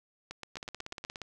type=two click trains; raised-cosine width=0.2 ms; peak=-23 / -23 dBFS; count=7 / 12; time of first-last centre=0.31-1.049 / 0.57-1.217 s; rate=8.12 / 17 Hz; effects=none